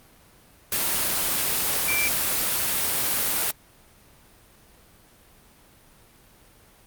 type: tone in noise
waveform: sine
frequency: 2349 Hz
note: D7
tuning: in tune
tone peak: -23 dBFS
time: 1.88-2.08 s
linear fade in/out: 2 ms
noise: white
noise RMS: -24 dBFS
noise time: 0.72-3.51 s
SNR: -2 dB
effects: pink hiss -54 dBFS RMS until 6.86 s + Opus 32 kbps